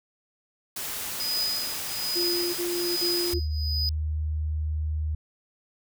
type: noise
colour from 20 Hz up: white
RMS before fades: -33 dBFS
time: 0.76-3.34 s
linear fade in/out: 5 ms
type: tone with tremolo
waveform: triangle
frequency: 4978 Hz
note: D#8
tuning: in tune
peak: -23 dBFS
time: 1.2-3.89 s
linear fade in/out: 0 ms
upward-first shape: triangle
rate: 1.2 Hz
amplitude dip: 95%
type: tone bursts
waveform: sine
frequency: 349.2 Hz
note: F4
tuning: in tune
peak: -27 dBFS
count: 3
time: 2.15-3.398 s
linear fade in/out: 20 ms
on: 390 ms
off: 39 ms
type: tone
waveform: sine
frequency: 77 Hz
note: D#2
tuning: 17 cents flat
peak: -25 dBFS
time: 3.33-5.15 s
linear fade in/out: 5 ms
effects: none